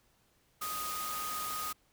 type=tone in noise; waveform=sine; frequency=1244 Hz; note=D#6; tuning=1 cent flat; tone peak=-37 dBFS; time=0.61-1.73 s; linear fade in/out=10 ms; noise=white; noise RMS=-40 dBFS; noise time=0.61-1.73 s; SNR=0 dB; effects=pink hiss -70 dBFS RMS until 1.92 s